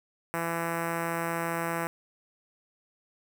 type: tone with notch filter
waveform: 5% pulse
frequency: 167.5 Hz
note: E3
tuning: 28 cents sharp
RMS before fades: -31 dBFS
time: 0.34-1.87 s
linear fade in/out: 0 ms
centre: 4500 Hz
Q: 0.67
effects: none